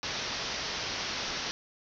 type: low-pass noise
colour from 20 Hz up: white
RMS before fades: -35 dBFS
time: 0.03-1.51 s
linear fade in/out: 0 ms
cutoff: 6000 Hz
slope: 96 dB/octave
effects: none